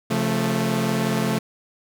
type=chord; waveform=sawtooth; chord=Db augmented; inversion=none; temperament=equal with one note detuned; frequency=135.5 / 174.61 / 220 Hz; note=Db3 / F3 / A3; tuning=-39 / 0 / 0 cents; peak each=-22 / -22 / -19 dBFS; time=0.1-1.39 s; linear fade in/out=10 ms; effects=none